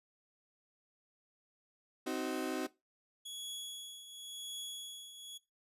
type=chord; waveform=35% pulse; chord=C diminished; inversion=none; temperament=just; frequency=261.6 / 314 / 376.7 Hz; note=C4 / Eb4 / Gb4; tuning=0 / +16 / +31 cents; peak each=-38 dBFS; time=2.06-2.67 s; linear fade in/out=10 ms
type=tone with tremolo; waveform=sawtooth; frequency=3359 Hz; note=G#7; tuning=19 cents sharp; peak=-37 dBFS; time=3.25-5.38 s; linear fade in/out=10 ms; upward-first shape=triangle; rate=0.93 Hz; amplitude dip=70%
effects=noise-tail reverb RT60 0.2 s tail -17 dB re dry + resampled to 32000 Hz